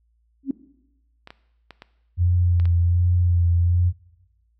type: tone with exponential growth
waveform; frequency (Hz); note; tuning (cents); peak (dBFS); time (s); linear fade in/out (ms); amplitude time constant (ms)
sine; 271.7; C#4; -35; -16; 0.43-0.51; 5; 16
type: clicks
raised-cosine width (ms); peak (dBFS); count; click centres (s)
0.3; -23; 6; 1.274 / 1.305 / 1.707 / 1.821 / 2.599 / 2.655
type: tone with vibrato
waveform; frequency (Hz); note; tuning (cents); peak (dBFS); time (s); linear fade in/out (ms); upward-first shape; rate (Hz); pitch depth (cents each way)
sine; 87.31; F2; 0; -15; 2.17-3.93; 50; sine; 1.3; 28
effects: noise-tail reverb RT60 0.9 s tail -17 dB re dry + added 57 Hz sine -61 dBFS peak until 4.59 s